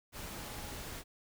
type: tone in noise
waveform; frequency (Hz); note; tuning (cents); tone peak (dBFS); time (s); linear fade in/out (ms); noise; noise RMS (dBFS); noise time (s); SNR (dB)
sine; 830.6; G#5; 0; -54; 0.28-0.77; 50; pink; -44; 0.12-1.04; -13
effects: none